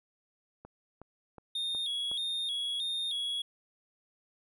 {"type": "click train", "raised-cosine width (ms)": 1, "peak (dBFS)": -33, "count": 5, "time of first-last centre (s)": [0.65, 2.115], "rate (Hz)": 2.73}
{"type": "tone with vibrato", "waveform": "triangle", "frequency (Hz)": 3499, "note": "A7", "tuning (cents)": -10, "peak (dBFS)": -30, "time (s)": [1.55, 3.42], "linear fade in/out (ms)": 5, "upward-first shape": "square", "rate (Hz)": 1.6, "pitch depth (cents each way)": 79}
{"effects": []}